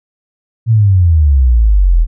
sine exponential sweep, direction down, 118.3 to 38.89 Hz, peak -5 dBFS, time 0.66-2.07 s, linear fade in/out 50 ms, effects none

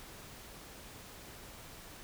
silence, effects pink hiss -51 dBFS RMS until 2.03 s

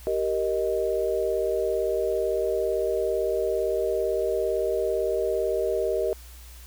sine chord, Eb major, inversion first, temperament just, 388.9 / 466.7 / 622.3 Hz, G4 / Bb4 / Eb5, -14 / +2 / 0 cents, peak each -27 dBFS, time 0.07-6.13 s, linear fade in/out 0 ms, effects added 60 Hz sine -43 dBFS peak until 6.66 s + white hiss -50 dBFS RMS until 6.66 s

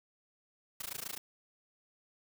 white noise with amplitude modulation, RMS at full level -38 dBFS, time 0.8-1.18 s, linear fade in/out 5 ms, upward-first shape sine, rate 27.3 Hz, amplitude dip 100%, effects none

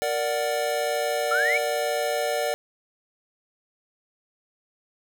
square chord, Bb augmented, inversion none, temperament equal, 466.2 / 587.3 / 740 Hz, Bb4 / D5 / F#5, 0 / 0 / 0 cents, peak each -30 / -27 / -30 dBFS, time 0.02-2.54 s, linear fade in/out 0 ms
sine exponential sweep, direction up, 1318.5 to 2349 Hz, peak -21 dBFS, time 1.31-1.58 s, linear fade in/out 5 ms
effects none

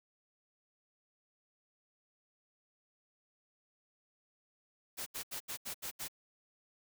white noise bursts, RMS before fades -41 dBFS, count 7, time 4.97-6.084 s, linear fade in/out 20 ms, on 94 ms, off 76 ms, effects none

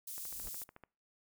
white high-pass noise, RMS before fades -44 dBFS, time 0.07-0.64 s, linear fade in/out 5 ms, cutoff 6800 Hz, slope 12 dB/octave
brown noise with exponential growth, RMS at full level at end -47 dBFS, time 0.17-0.49 s, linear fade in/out 2 ms, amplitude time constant 69 ms
click train, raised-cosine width 0.5 ms, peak -37 dBFS, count 10, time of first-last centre 0.18-0.837 s, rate 13.7 Hz
effects noise-tail reverb RT60 0.4 s tail -25 dB re dry

